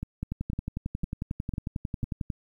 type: two click trains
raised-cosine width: 5 ms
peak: -20 / -18 dBFS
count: 5 / 24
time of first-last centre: 0.03-2.04 / 0.23-2.302 s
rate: 1.99 / 11.1 Hz
effects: 10-bit